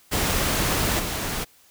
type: noise with level steps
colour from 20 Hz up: pink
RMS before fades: -23 / -28 dBFS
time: 0.11-1.45 s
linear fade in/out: 20 ms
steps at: 0.99 s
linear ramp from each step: 10 ms
effects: white hiss -56 dBFS RMS until 1.7 s